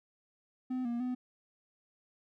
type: tone with pitch steps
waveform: triangle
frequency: 255 / 237.1 / 250.9 Hz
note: C4 / A#3 / B3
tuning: -44 / +30 / +28 cents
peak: -30 dBFS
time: 0.7-1.15 s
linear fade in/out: 10 ms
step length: 150 ms
effects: none